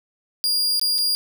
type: tone with dropouts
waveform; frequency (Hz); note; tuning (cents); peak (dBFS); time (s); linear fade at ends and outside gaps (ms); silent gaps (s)
40% pulse; 4824; D8; +46; -17; 0.44-1.15; 0; 0.796-0.814 / 0.982-0.986
effects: none